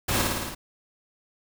pink noise with echo, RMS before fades -25 dBFS, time 0.08-0.22 s, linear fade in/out 10 ms, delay 55 ms, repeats 6, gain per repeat -2 dB, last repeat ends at 0.55 s, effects none

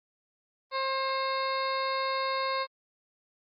harmonic tone, 533 Hz, C5, 32 cents sharp, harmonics 1 / 2 / 3 / 4 / 5 / 7 / 8 / 9, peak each -33 / -30 / -40 / -38 / -44 / -41 / -40 / -46 dBFS, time 0.71-2.67 s, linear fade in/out 50 ms, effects Opus 24 kbps

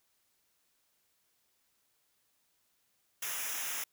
white noise with comb filter, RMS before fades -37 dBFS, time 3.22-3.84 s, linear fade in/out 5 ms, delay 0.23 ms, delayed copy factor -0.8, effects white hiss -75 dBFS RMS until 3.92 s

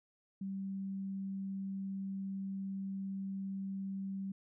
sine tone, 194.1 Hz, G3, 17 cents flat, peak -37 dBFS, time 0.41-4.32 s, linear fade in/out 5 ms, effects none

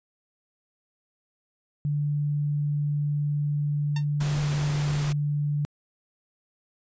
sine tone, 146.5 Hz, D3, 4 cents flat, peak -23 dBFS, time 1.85-5.65 s, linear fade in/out 0 ms
10% pulse tone with exponential decay, 908 Hz, A#5, 46 cents flat, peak -23 dBFS, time 3.96-4.05 s, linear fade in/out 5 ms, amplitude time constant 18 ms
pink noise, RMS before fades -35 dBFS, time 4.2-5.13 s, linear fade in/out 10 ms
effects resampled to 16000 Hz

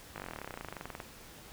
slowing click train, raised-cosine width 0.5 ms, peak -25 dBFS, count 27, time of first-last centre 0.16-1.002 s, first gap 19 ms, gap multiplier 1.04, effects pink hiss -52 dBFS RMS until 1.52 s

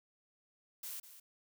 blue noise with echo, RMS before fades -44 dBFS, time 0.83-1 s, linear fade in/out 5 ms, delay 200 ms, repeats 1, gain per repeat -12 dB, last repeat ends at 1.2 s, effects none

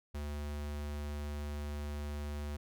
square tone, 73.42 Hz, D2, in tune, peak -38 dBFS, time 0.14-2.57 s, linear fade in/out 10 ms, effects none

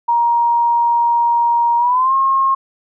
sine tone with pitch glide, 942 to 1075.8 Hz, A#5 to C6, +18 to +48 cents, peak -11 dBFS, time 0.08-2.55 s, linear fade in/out 10 ms, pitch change +230 cents, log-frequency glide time 1.78-2.14 s, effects none

